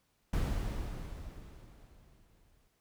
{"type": "noise with exponential decay", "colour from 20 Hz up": "brown", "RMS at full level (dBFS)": -30, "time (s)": [0.33, 2.68], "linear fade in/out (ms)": 5, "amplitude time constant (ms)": 510, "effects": ["pink hiss -75 dBFS RMS until 2.8 s"]}